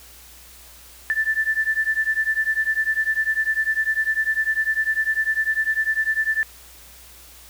sine beating tone pair, 1760 / 1770 Hz, A6 / A6, 0 / +10 cents, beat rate 10 Hz, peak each -22 dBFS, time 1.1-6.43 s, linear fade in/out 0 ms, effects added 60 Hz sine -50 dBFS peak until 7.49 s + white hiss -46 dBFS RMS until 7.49 s

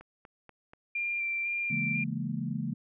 click train, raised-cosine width 0.5 ms, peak -34 dBFS, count 4, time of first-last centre 0.01-0.735 s, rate 4.14 Hz
sine tone with vibrato, 2375 Hz, D7, 19 cents sharp, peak -29 dBFS, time 0.95-2.04 s, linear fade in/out 5 ms, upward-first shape square, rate 2 Hz, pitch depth 14 cents each way
sine chord, A# half-diminished seventh, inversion first, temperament just, 139.85 / 167.82 / 209.8 / 233.1 Hz, C#3 / E3 / G#3 / A#3, +16 / +31 / +18 / 0 cents, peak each -36 dBFS, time 1.7-2.74 s, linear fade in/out 10 ms
effects none

